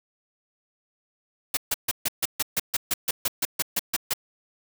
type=noise bursts; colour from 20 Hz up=white; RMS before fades=-24 dBFS; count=16; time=1.54-4.136 s; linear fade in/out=5 ms; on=31 ms; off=140 ms; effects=none